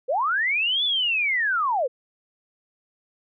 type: linear two-way sweep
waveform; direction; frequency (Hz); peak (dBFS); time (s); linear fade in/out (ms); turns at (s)
sine; up then down; 461.8 to 3520 to 461.8; -20; 0.08-1.88; 20; 0.84
effects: none